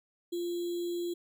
sine tone with sample-and-hold, 347.1 Hz, F4, 11 cents flat, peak -31 dBFS, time 0.32-1.14 s, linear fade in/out 10 ms, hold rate 3675 Hz, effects none

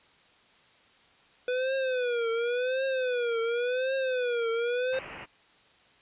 square tone with vibrato, 493.9 Hz, B4, in tune, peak -27 dBFS, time 1.48-4.99 s, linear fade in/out 2 ms, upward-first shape triangle, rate 0.91 Hz, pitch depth 150 cents each way
white low-pass noise, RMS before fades -43 dBFS, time 4.92-5.26 s, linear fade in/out 20 ms, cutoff 2900 Hz, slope 96 dB/octave
effects white hiss -60 dBFS RMS until 6.01 s + resampled to 8000 Hz

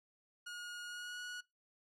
sawtooth tone with pitch glide, 1438 to 1459.8 Hz, F#6 to F#6, -50 to -24 cents, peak -40 dBFS, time 0.46-1.41 s, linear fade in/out 10 ms, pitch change +26 cents, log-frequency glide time 0.85-1.2 s, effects noise-tail reverb RT60 0.2 s tail -21 dB re dry + low-pass 9000 Hz 12 dB/octave

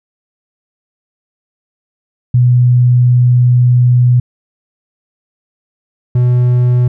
sine / triangle tone pair in turn, 123.47 / 123.47 Hz, B2 / B2, 0 / 0 cents, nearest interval unison, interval 0 cents, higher neither, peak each -5 dBFS, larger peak neither, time 2.34-4.2 / 6.15-6.88 s, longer first, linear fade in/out 5 ms, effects none

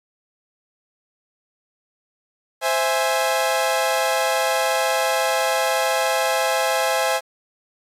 sawtooth chord, C augmented, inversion none, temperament equal, 523.3 / 659.3 / 830.6 Hz, C5 / E5 / G#5, 0 / 0 / 0 cents, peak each -19 dBFS, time 2.61-7.21 s, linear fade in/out 50 ms, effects resampled to 32000 Hz + 8-bit

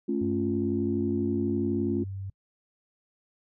sine chord, A augmented, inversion none, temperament equal with one note detuned, 217.9 / 277.2 / 349.2 Hz, A3 / C#4 / E#4, -17 / 0 / 0 cents, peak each -29 dBFS, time 0.08-2.04 s, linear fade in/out 10 ms
sine tone, 97 Hz, G2, 18 cents flat, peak -33 dBFS, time 0.21-2.3 s, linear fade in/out 5 ms
effects noise-tail reverb RT60 0.1 s tail -26 dB re dry + tanh soft clip ceiling -14 dBFS

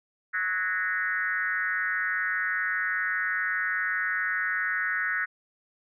sine tone with frequency modulation, 1661.2 Hz, G#6, in tune, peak -25 dBFS, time 0.33-5.26 s, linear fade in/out 20 ms, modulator 185 Hz, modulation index 1.6, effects none

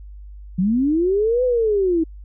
sine linear two-way sweep, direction up then down, 172.7 to 511 to 314.4 Hz, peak -15 dBFS, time 0.58-2.04 s, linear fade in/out 10 ms, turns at 1.44 s, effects added 50 Hz sine -35 dBFS peak until 2.24 s

